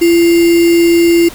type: tone with sample-and-hold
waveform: sine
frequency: 339.6 Hz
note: F4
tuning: 48 cents flat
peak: -5 dBFS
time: 0.01-1.29 s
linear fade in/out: 10 ms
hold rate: 2450 Hz
effects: pink hiss -31 dBFS RMS until 1.34 s

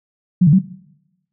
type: tone with pitch steps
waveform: sine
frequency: 180 / 145.9 / 188.2 Hz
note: F#3 / D3 / F#3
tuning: -47 / -11 / +30 cents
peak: -7 dBFS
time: 0.41-0.59 s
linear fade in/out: 10 ms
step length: 60 ms
effects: noise-tail reverb RT60 0.9 s tail -19 dB re dry

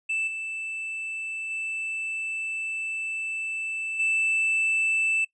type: tone with level steps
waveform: triangle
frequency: 2644 Hz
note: E7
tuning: 5 cents sharp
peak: -23 / -29 / -27 / -20 dBFS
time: 0.09-5.25 s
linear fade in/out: 10 ms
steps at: 0.27 / 1.5 / 3.99 s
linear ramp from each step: 10 ms
effects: noise-tail reverb RT60 0.1 s tail -21 dB re dry + resampled to 24000 Hz

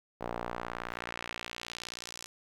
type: tone with band-pass filter sweep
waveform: sawtooth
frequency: 59 Hz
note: A#1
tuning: 22 cents sharp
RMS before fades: -41 dBFS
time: 0.2-2.27 s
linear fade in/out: 20 ms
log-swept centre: 690 to 6800 Hz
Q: 1.2
effects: 10-bit

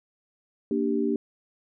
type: chord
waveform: sine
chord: G minor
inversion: first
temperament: equal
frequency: 233.1 / 293.7 / 392 Hz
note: Bb3 / D4 / G4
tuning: 0 / 0 / 0 cents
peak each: -27 dBFS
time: 0.71-1.16 s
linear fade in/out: 2 ms
effects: none

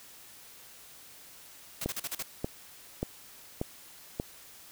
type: noise bursts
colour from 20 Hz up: white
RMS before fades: -35 dBFS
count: 6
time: 1.81-2.227 s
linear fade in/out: 5 ms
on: 37 ms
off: 39 ms
type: click train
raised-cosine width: 2 ms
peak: -17 dBFS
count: 5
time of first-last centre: 1.86-4.199 s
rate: 1.71 Hz
effects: white hiss -52 dBFS RMS until 4.71 s

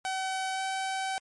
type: tone with pitch glide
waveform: sawtooth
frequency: 760 to 766.2 Hz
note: F#5 to G5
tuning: +46 to -40 cents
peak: -26 dBFS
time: 0.05-1.18 s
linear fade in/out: 0 ms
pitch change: +14 cents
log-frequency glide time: 0.53-0.61 s
effects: MP3 48 kbps

